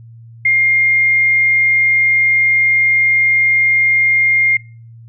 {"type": "tone", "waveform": "sine", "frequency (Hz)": 2120, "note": "C7", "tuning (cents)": 22, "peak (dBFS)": -9, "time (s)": [0.45, 4.57], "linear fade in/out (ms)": 5, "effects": ["noise-tail reverb RT60 0.4 s tail -23 dB re dry", "added 115 Hz sine -35 dBFS peak until 5.08 s"]}